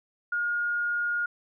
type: tone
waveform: sine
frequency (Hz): 1427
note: F6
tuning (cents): +37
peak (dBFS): -25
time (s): 0.32-1.26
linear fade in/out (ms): 5
effects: none